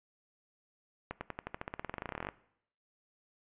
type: accelerating click train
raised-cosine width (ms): 0.5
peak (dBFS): -22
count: 25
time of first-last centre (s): 1.11-2.288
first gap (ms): 100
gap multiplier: 0.93
effects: noise-tail reverb RT60 0.7 s tail -19 dB re dry + resampled to 8000 Hz